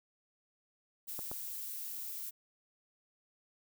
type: noise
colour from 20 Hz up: violet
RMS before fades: -42 dBFS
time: 1.07-2.31 s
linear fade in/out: 20 ms
type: clicks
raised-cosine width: 1 ms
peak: -29 dBFS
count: 2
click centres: 1.191 / 1.315 s
effects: none